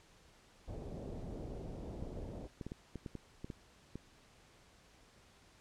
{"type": "low-pass noise", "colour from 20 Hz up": "pink", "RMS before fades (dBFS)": -45, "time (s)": [0.67, 2.48], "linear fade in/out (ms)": 20, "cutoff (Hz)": 650, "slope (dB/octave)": 24}
{"type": "clicks", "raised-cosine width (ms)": 3, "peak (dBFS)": -30, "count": 10, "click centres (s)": [2.025, 2.612, 2.666, 2.719, 2.957, 3.062, 3.153, 3.445, 3.502, 3.956]}
{"effects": ["pink hiss -64 dBFS RMS until 5.6 s", "low-pass 8000 Hz 12 dB/octave"]}